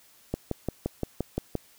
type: click train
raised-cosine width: 2 ms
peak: -14 dBFS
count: 8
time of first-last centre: 0.34-1.553 s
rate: 5.77 Hz
effects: white hiss -58 dBFS RMS until 1.78 s